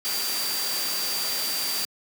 sine tone in noise, 4699 Hz, D8, in tune, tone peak -29 dBFS, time 0.05-1.85 s, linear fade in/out 0 ms, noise white, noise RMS -29 dBFS, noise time 0.05-1.85 s, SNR -3 dB, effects high-pass 200 Hz 12 dB/octave

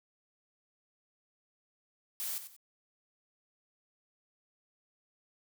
blue noise with echo, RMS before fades -37 dBFS, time 2.2-2.38 s, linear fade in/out 0 ms, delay 92 ms, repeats 2, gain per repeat -10 dB, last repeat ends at 2.564 s, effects none

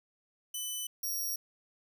10% pulse tone pair in turn, 3000 / 5648 Hz, F#7 / F8, +23 / +19 cents, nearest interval major seventh, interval 1096 cents, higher second, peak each -27 dBFS, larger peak neither, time 0.54-0.87 / 1.03-1.36 s, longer neither, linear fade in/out 5 ms, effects none

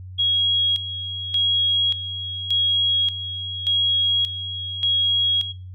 sine tone with tremolo, 3301 Hz, G#7, 11 cents flat, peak -16 dBFS, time 0.18-5.53 s, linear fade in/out 20 ms, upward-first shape square, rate 0.86 Hz, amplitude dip 70%, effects noise-tail reverb RT60 0.3 s tail -19 dB re dry + added 92 Hz sine -34 dBFS peak until 5.74 s

